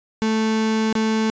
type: tone with dropouts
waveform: 35% pulse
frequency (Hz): 220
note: A3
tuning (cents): 0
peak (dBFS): -16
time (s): 0.22-1.3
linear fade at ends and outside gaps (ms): 0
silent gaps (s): 0.927-0.953
effects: resampled to 16000 Hz